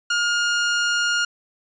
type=tone; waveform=sawtooth; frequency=1420 Hz; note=F6; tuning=28 cents sharp; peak=-15 dBFS; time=0.1-1.25 s; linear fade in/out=5 ms; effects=resampled to 16000 Hz